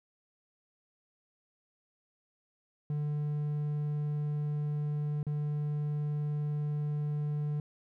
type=tone with dropouts; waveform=triangle; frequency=148.3 Hz; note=D3; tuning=17 cents sharp; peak=-28 dBFS; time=2.9-7.6 s; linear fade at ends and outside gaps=2 ms; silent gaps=5.23-5.267 s; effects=none